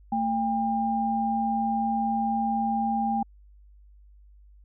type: tone pair together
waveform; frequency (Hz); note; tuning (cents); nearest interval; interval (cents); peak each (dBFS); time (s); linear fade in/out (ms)
sine; 224.5 / 800.6; A3 / G5; +35 / +36; octave + minor seventh; 2201; -27 / -25; 0.12-3.23; 5
effects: added 50 Hz sine -50 dBFS peak until 4.64 s